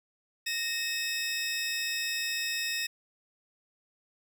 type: tone pair together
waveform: 20% pulse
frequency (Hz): 1854 / 2578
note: A#6 / E7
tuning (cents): -10 / -39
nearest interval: tritone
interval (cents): 571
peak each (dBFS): -28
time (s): 0.46-2.87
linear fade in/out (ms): 10
effects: none